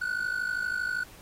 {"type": "ring-modulated tone", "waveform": "triangle", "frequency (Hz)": 1480, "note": "F#6", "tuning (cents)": 0, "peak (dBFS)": -23, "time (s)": [0.01, 1.04], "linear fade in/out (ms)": 10, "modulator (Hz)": 26.3, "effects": ["pink hiss -52 dBFS RMS until 1.21 s", "AAC 48 kbps"]}